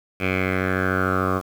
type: tone with low-pass filter sweep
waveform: 10% pulse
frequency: 93.4 Hz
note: F#2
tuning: 17 cents sharp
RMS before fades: -22 dBFS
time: 0.19-1.42 s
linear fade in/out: 50 ms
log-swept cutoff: 2500 to 1100 Hz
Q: 5
effects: 7-bit